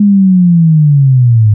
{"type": "linear sweep", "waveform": "sine", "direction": "down", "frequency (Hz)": [207.7, 102.8], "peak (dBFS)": -3, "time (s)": [0, 1.54], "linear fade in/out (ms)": 5, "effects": []}